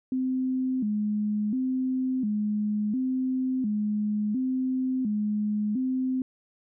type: tone with vibrato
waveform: sine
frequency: 233 Hz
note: A#3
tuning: 1 cent flat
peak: -24 dBFS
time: 0.12-6.22 s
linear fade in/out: 2 ms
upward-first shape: square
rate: 0.71 Hz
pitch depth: 180 cents each way
effects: none